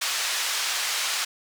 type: band-pass noise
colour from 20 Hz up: white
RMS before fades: -27 dBFS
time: 0.01-1.25 s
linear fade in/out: 10 ms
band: 1000 to 6100 Hz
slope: 12 dB/octave
effects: none